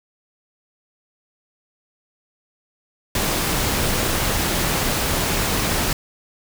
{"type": "noise", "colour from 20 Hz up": "pink", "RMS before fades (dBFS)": -21, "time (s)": [3.15, 5.93], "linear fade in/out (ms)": 2, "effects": []}